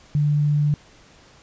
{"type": "tone", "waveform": "sine", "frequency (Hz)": 147.5, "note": "D3", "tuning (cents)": 8, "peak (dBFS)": -16, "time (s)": [0.15, 0.74], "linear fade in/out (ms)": 0, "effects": ["pink hiss -51 dBFS RMS until 1.42 s", "resampled to 16000 Hz"]}